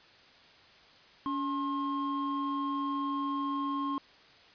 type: tone pair together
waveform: triangle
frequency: 283 / 1069.2 Hz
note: C#4 / C6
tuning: +36 / +37 cents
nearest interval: octave + major seventh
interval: 2301 cents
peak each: -31 / -31 dBFS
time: 1.26-3.98 s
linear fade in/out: 0 ms
effects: white hiss -57 dBFS RMS until 4.54 s + resampled to 11025 Hz